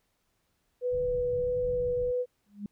sine tone with vibrato, 493.9 Hz, B4, in tune, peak -26 dBFS, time 0.81-2.26 s, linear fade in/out 50 ms, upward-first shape sine, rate 1.6 Hz, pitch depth 9 cents each way
pink low-pass noise, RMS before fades -41 dBFS, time 0.9-2.13 s, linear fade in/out 50 ms, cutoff 180 Hz, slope 96 dB/octave
sine tone with exponential growth, 204.4 Hz, G#3, 27 cents flat, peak -30 dBFS, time 2.46-2.66 s, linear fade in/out 2 ms, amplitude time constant 43 ms
effects pink hiss -75 dBFS RMS until 2.71 s

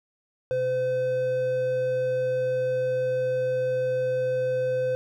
triangle tone pair together, 127.7 / 510.8 Hz, C3 / C5, -42 / -42 cents, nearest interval 2 octaves, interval 2400 cents, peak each -33 / -21 dBFS, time 0.51-4.95 s, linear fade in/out 0 ms, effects none

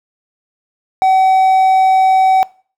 triangle tone, 759 Hz, F#5, 44 cents sharp, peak -6 dBFS, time 1.02-2.43 s, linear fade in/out 0 ms, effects noise-tail reverb RT60 0.4 s tail -21 dB re dry

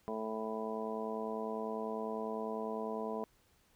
harmonic tone, 110 Hz, A2, in tune, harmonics 2 / 3 / 4 / 5 / 6 / 7 / 8 / 9, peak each -42 / -50 / -40 / -48 / -43 / -48 / -55 / -44 dBFS, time 0.08-3.24 s, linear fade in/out 0 ms, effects pink hiss -70 dBFS RMS until 3.75 s

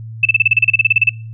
sine tone bursts, 2637 Hz, E7, in tune, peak -6 dBFS, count 16, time 0.23-1.094 s, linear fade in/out 5 ms, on 24 ms, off 32 ms, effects noise-tail reverb RT60 0.4 s tail -23 dB re dry + added 112 Hz sine -27 dBFS peak until 1.33 s

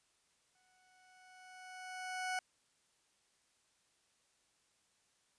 20% pulse tone with exponential growth, 740 Hz, F#5, in tune, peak -30 dBFS, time 0.55-2.39 s, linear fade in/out 2 ms, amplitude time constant 400 ms, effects white hiss -75 dBFS RMS until 5.38 s + resampled to 22050 Hz

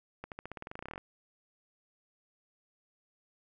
accelerating click train, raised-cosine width 0.5 ms, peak -26 dBFS, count 18, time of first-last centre 0.24-0.979 s, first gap 78 ms, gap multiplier 0.92, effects none

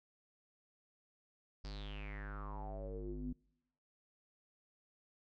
square tone with low-pass filter sweep, 50.9 Hz, G#1, 34 cents flat, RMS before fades -44 dBFS, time 1.64-3.33 s, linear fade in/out 5 ms, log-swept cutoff 5000 to 230 Hz, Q 8.1, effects noise-tail reverb RT60 0.9 s tail -26 dB re dry

